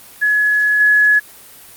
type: tone with level steps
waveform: sine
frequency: 1694 Hz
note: G#6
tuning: 34 cents sharp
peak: -11 / -8 dBFS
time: 0.21-1.2 s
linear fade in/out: 20 ms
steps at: 0.8 s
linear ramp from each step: 5 ms
effects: white hiss -40 dBFS RMS until 1.76 s + Opus 32 kbps